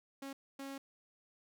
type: tone bursts at uneven times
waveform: sawtooth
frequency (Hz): 273.7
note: C#4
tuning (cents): -22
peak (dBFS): -39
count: 2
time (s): 0.22-0.33 / 0.59-0.78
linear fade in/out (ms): 5
effects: none